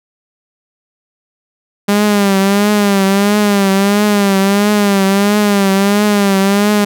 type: tone with vibrato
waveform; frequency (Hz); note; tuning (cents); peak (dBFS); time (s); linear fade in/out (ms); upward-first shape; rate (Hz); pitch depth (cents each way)
sawtooth; 201.1; G3; +44; -5; 1.88-6.85; 10; triangle; 1.5; 81
effects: none